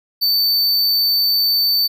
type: tone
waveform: square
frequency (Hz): 4549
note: C#8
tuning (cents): +44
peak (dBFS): -14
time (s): 0.21-1.88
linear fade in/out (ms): 20
effects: none